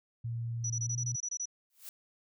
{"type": "tone with pitch glide", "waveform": "sine", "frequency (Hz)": [116.54, 121.63], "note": ["A#2", "B2"], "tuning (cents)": [0, -26], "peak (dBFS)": -33, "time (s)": [0.24, 1.16], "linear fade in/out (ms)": 10, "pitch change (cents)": 74, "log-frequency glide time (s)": [0.82, 0.99]}
{"type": "tone bursts", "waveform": "sine", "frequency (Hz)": 5890, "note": "F#8", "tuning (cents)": -9, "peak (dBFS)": -33, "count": 10, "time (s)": [0.64, 1.456], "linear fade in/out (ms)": 5, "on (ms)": 60, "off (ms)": 24}
{"type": "noise with exponential growth", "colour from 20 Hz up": "blue", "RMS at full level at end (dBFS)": -41, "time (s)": [1.7, 1.89], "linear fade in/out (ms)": 1, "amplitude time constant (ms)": 41}
{"effects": []}